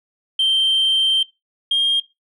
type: tone pair in turn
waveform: sine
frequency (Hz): 3136 / 3220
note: G7 / G7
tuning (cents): 0 / +46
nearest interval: unison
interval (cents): 46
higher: second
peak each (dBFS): -12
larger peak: neither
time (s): 0.39-1.23 / 1.71-2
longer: first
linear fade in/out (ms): 5
effects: noise-tail reverb RT60 0.2 s tail -19 dB re dry + tanh soft clip ceiling -12 dBFS